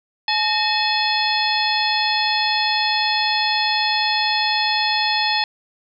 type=harmonic tone with a mistuned harmonic; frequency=856 Hz; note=A5; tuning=48 cents flat; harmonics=1 / 2 / 3 / 4 / 5 / 6; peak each=-22 / -25 / -25 / -24 / -23 / -27 dBFS; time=0.28-5.44 s; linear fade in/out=2 ms; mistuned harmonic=2; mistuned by=+120 cents; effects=none